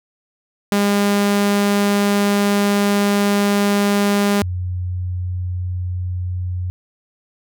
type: tone pair in turn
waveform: sawtooth / sine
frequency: 202.7 / 90.29 Hz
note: G#3 / F#2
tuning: -42 / -42 cents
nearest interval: octave + major second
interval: 1400 cents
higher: first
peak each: -10 / -20 dBFS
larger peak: first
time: 0.72-4.42 / 4.42-6.7 s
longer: first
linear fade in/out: 0 ms
effects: none